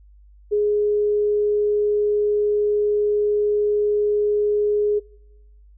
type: tone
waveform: sine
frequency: 416.5 Hz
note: G#4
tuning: 5 cents sharp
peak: -16 dBFS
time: 0.51-5 s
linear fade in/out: 20 ms
effects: noise-tail reverb RT60 1.0 s tail -25 dB re dry + added 50 Hz sine -46 dBFS peak until 5.77 s